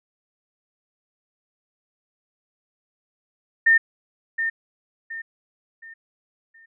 sine tone with echo, 1816 Hz, A#6, 46 cents flat, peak -12 dBFS, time 3.66-3.78 s, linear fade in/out 10 ms, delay 720 ms, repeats 4, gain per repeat -9 dB, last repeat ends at 6.66 s, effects none

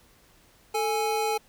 square tone pair together, 440.7 / 832 Hz, A4 / G#5, +3 / +3 cents, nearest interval major seventh, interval 1100 cents, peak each -28 dBFS, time 0.74-1.38 s, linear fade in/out 10 ms, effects pink hiss -59 dBFS RMS until 1.48 s

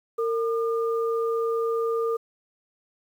sine tone pair together, 457.4 / 1207.1 Hz, A#4 / D6, -33 / +47 cents, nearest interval octave + perfect fourth, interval 1680 cents, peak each -23 / -31 dBFS, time 0.18-2.17 s, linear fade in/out 10 ms, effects 9-bit

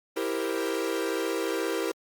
45% pulse chord, C dominant seventh, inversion first, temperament equal, 329.6 / 392 / 466.2 / 523.3 Hz, E4 / G4 / Bb4 / C5, 0 / 0 / 0 / 0 cents, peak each -32 / -32 / -32 / -36 dBFS, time 0.16-1.92 s, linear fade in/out 10 ms, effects Opus 32 kbps

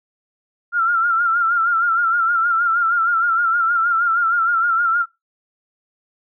sine tone with vibrato, 1375 Hz, F6, 27 cents flat, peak -14 dBFS, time 0.72-5.06 s, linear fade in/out 50 ms, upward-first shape sine, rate 6.4 Hz, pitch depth 70 cents each way, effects noise-tail reverb RT60 0.2 s tail -22 dB re dry

